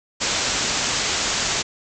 white low-pass noise, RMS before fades -23 dBFS, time 0.2-1.63 s, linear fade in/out 20 ms, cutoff 7600 Hz, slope 96 dB/octave, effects none

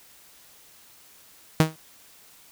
sawtooth tone with exponential decay, 158.3 Hz, D#3, 30 cents sharp, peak -8 dBFS, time 1.6-1.76 s, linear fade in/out 0 ms, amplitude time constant 33 ms, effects white hiss -53 dBFS RMS until 2.51 s

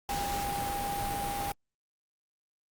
sine tone in noise, 805 Hz, G5, 46 cents sharp, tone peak -32 dBFS, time 0.09-1.52 s, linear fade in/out 2 ms, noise pink, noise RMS -36 dBFS, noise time 0.09-1.52 s, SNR +1 dB, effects Opus 48 kbps

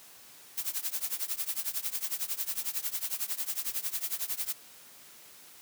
blue noise with tremolo, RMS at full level -30 dBFS, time 0.57-4.53 s, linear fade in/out 10 ms, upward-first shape triangle, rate 11 Hz, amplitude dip 100%, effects white hiss -53 dBFS RMS until 5.61 s + high-pass 100 Hz 12 dB/octave

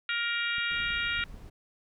harmonic tone, 469.8 Hz, A#4, 13 cents sharp, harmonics 3 / 4 / 5 / 6 / 7 / 8, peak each -32 / -35 / -34 / -36 / -39 / -39 dBFS, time 0.09-1.24 s, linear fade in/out 2 ms
clicks, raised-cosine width 5 ms, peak -36 dBFS, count 5, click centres 0.583 / 0.803 / 0.905 / 1.192 / 1.343 s
brown noise, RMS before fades -46 dBFS, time 0.7-1.5 s, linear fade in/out 10 ms
effects none

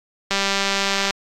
click train, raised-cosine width 0.2 ms, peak -3 dBFS, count 158, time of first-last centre 0.31-1.107 s, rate 197 Hz, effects AAC 64 kbps

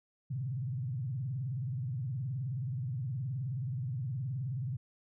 sine tone with vibrato, 127.7 Hz, C3, 42 cents flat, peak -33 dBFS, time 0.3-4.77 s, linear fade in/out 10 ms, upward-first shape sine, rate 19 Hz, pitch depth 250 cents each way, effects none

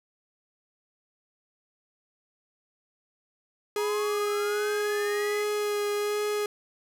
45% pulse tone with vibrato, 415.3 Hz, G#4, in tune, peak -26 dBFS, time 3.76-6.46 s, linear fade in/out 2 ms, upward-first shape sine, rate 1.3 Hz, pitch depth 13 cents each way
sine linear sweep, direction up, 927 to 2068 Hz, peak -35 dBFS, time 3.77-5.44 s, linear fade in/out 10 ms
effects none

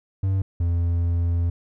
triangle tone pair in turn, 96 / 85.53 Hz, G2 / F2, -36 / -36 cents, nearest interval major second, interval 200 cents, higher first, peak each -17 dBFS, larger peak neither, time 0.23-0.42 / 0.6-1.5 s, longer second, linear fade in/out 5 ms, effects none

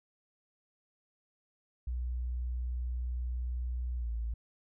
sine tone with pitch glide, 61.3 to 56.87 Hz, B1 to A#1, -12 to -42 cents, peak -32 dBFS, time 1.87-4.34 s, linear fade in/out 5 ms, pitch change -130 cents, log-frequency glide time 3.97-4.1 s, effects none

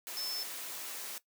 sine tone in noise, 5274 Hz, E8, in tune, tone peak -36 dBFS, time 0.17-0.43 s, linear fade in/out 0 ms, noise white, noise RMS -42 dBFS, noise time 0.07-1.18 s, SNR +3 dB, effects noise-tail reverb RT60 0.1 s tail -17 dB re dry + high-pass 300 Hz 12 dB/octave

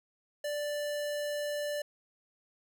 square tone, 587.3 Hz, D5, in tune, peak -33 dBFS, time 0.44-1.82 s, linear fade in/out 5 ms, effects none

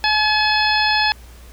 harmonic tone, 854 Hz, G#5, 48 cents sharp, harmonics 1 / 2 / 3 / 4 / 5 / 6, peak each -19 / -20 / -22 / -24 / -23 / -24 dBFS, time 0.04-1.12 s, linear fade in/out 0 ms, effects added 60 Hz sine -39 dBFS peak until 1.52 s + pink hiss -47 dBFS RMS until 1.52 s

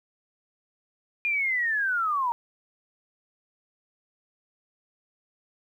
sine linear sweep, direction down, 2437 to 919 Hz, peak -23 dBFS, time 1.25-2.32 s, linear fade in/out 0 ms, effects 10-bit

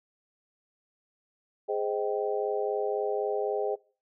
sine chord, Ab major seventh, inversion none, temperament just, 415.3 / 519.1 / 623 / 778.7 Hz, Ab4 / C5 / Eb5 / G5, 0 / -14 / +2 / -12 cents, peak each -29 / -34 / -34 / -35 dBFS, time 1.68-3.76 s, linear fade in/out 20 ms, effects noise-tail reverb RT60 0.4 s tail -23 dB re dry

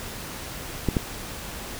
clicks, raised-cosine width 3 ms, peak -8 dBFS, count 2, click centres 0.887 / 0.968 s, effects pink hiss -36 dBFS RMS until 1.79 s

